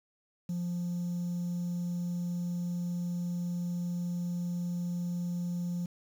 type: tone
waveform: triangle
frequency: 175.1 Hz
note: F3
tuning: 5 cents sharp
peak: -28 dBFS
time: 0.49-5.86 s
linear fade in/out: 5 ms
effects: tanh soft clip ceiling -26 dBFS + 9-bit